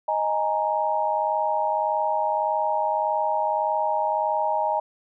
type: chord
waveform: sine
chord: D# suspended fourth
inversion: none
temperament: equal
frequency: 622.3 / 830.6 / 932.3 Hz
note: D#5 / G#5 / A#5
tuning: 0 / 0 / 0 cents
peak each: -26 / -25 / -25 dBFS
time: 0.08-4.8 s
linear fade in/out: 5 ms
effects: none